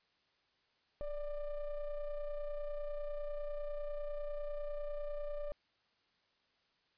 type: ring-modulated tone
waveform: triangle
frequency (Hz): 300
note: D4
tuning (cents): +37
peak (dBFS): -32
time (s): 1.01-5.52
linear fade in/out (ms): 0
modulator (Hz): 285
effects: white hiss -75 dBFS RMS until 6.97 s + resampled to 11025 Hz